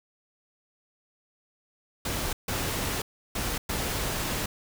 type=noise bursts at uneven times; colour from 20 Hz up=pink; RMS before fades=-30 dBFS; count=4; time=2.05-2.33 / 2.48-3.02 / 3.35-3.58 / 3.69-4.46 s; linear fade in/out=5 ms; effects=none